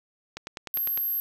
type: click train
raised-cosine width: 0.2 ms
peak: -18 dBFS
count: 7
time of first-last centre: 0.37-0.975 s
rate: 9.92 Hz
type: tone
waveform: sine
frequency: 12544 Hz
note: G9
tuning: in tune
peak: -25 dBFS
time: 0.74-1.2 s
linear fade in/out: 0 ms
effects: 8-bit